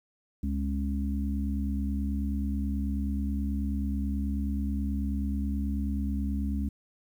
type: harmonic tone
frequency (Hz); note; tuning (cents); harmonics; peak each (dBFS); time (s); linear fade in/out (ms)
69.3; C#2; 0; 1 / 3 / 4; -29 / -32 / -36; 0.43-6.69; 5
effects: 10-bit

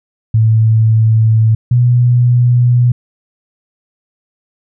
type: tone pair in turn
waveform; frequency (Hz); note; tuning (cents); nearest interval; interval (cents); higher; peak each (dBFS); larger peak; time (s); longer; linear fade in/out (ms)
sine; 111.1 / 122.21; A2 / B2; +17 / -18; major second; 165; second; -6; neither; 0.34-1.55 / 1.71-2.92; neither; 5
effects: none

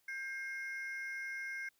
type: ring-modulated tone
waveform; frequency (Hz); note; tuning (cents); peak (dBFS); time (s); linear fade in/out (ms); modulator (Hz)
triangle; 1865; A#6; 0; -34; 0.08-1.69; 5; 276
effects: tanh soft clip ceiling -30 dBFS + white hiss -75 dBFS RMS until 1.79 s

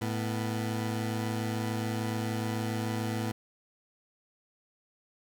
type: tone pair together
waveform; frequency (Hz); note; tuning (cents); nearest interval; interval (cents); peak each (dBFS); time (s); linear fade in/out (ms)
20% pulse; 110 / 246.9; A2 / B3; 0 / 0; octave + major second; 1400; -26 / -32; 0.01-3.32; 10
effects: none

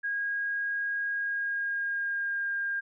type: tone with pitch glide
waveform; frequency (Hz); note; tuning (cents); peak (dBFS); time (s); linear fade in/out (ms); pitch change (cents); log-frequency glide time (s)
sine; 1636 to 1607.9; G#6 to G6; -26 to +44; -28; 0.03-2.81; 20; -30; 1.1-2.53
effects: none

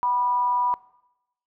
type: tone with frequency modulation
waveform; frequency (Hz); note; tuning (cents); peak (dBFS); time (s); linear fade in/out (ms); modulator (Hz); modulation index
sine; 981; B5; -12; -20; 0.03-0.74; 0; 226; 0.27
effects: noise-tail reverb RT60 0.9 s tail -20 dB re dry

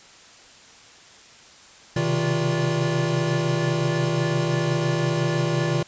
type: tone cluster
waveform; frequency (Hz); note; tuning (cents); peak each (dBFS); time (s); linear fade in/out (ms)
square; 130.6 / 136.4 / 158.5 / 348 / 579; C3 / C#3 / D#3 / F4 / D5; -3 / -28 / +32 / -6 / -25; -27 / -33 / -25 / -28 / -31; 1.96-5.83; 5
effects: white hiss -48 dBFS RMS until 5.87 s + resampled to 16000 Hz

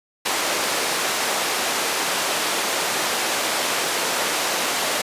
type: band-pass noise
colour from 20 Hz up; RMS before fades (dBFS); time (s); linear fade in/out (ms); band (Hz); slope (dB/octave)
pink; -23; 0.25-5.02; 10; 470 to 11000; 12
effects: resampled to 32000 Hz

